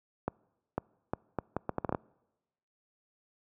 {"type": "accelerating click train", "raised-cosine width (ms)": 1, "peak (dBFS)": -16, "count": 11, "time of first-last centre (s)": [0.28, 1.948], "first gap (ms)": 500, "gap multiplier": 0.71, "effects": ["noise-tail reverb RT60 1.0 s tail -26 dB re dry", "high-pass 80 Hz 12 dB/octave"]}